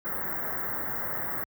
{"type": "band-stop noise", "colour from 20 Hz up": "white", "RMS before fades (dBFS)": -32, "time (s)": [0.05, 1.44], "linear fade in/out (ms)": 0, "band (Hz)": [2000, 15000], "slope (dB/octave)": 96, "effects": ["high-pass 60 Hz 12 dB/octave"]}